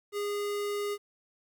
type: tone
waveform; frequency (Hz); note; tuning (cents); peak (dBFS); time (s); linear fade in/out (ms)
square; 410; G#4; -22; -31; 0.12-0.98; 50
effects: 11-bit